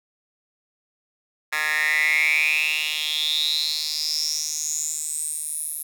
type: tone with high-pass filter sweep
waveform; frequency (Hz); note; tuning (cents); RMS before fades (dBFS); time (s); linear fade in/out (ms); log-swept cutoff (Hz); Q
10% pulse; 153; D#3; -29; -24; 1.52-5.83; 10; 1600 to 11000; 9.3
effects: none